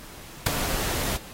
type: noise with ADSR envelope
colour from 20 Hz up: pink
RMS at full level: -17 dBFS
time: 0.46-1.18 s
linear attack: 6 ms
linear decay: 9 ms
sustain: -11 dB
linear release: 23 ms
effects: pink hiss -44 dBFS RMS until 1.33 s + AAC 48 kbps